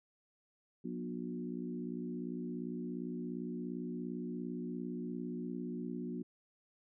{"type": "harmonic tone with a mistuned harmonic", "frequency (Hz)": 60.1, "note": "B1", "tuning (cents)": -46, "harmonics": [3, 4, 5, 6], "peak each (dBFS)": [-43, -41, -46, -46], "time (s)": [0.84, 6.23], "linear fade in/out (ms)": 10, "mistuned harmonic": 5, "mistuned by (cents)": -16, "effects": []}